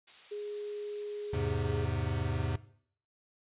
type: noise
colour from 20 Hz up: blue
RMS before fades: -46 dBFS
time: 0.07-1.7 s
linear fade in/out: 5 ms
type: tone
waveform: sine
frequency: 415.3 Hz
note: G#4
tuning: in tune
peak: -36 dBFS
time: 0.31-1.86 s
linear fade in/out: 10 ms
type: chord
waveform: square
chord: E augmented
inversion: none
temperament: equal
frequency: 82.41 / 103.83 / 130.81 Hz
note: E2 / G#2 / B#2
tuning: 0 / 0 / 0 cents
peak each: -36 dBFS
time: 1.33-2.56 s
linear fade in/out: 5 ms
effects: noise-tail reverb RT60 0.6 s tail -18 dB re dry + resampled to 8000 Hz